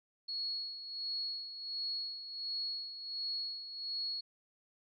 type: tone with tremolo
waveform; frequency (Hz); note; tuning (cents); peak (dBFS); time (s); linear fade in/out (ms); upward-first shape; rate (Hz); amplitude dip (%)
sine; 4341; C#8; -37; -34; 0.28-4.21; 10; sine; 1.4; 65
effects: MP3 48 kbps